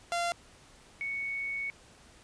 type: tone pair in turn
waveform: sawtooth / sine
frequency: 690 / 2221 Hz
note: F5 / C#7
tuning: -21 / +3 cents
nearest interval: octave + minor sixth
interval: 2024 cents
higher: second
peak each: -25 / -32 dBFS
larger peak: first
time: 0.12-0.32 / 1.01-1.7 s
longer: second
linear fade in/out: 0 ms
effects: pink hiss -57 dBFS RMS until 2.23 s + resampled to 22050 Hz